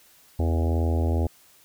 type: harmonic tone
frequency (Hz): 82.1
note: E2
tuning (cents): -6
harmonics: 1 / 3 / 4 / 5 / 6 / 7 / 8 / 9 / 10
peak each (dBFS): -21 / -31 / -33 / -35 / -37 / -38 / -39 / -40 / -41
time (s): 0.39-1.27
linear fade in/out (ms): 5
effects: white hiss -56 dBFS RMS until 1.64 s